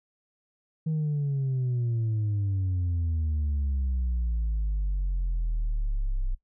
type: exponential sweep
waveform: sine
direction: down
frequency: 160.1 to 31.16 Hz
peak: -22 dBFS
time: 0.86-6.35 s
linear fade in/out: 10 ms
effects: noise-tail reverb RT60 0.1 s tail -20 dB re dry + tanh soft clip ceiling -23 dBFS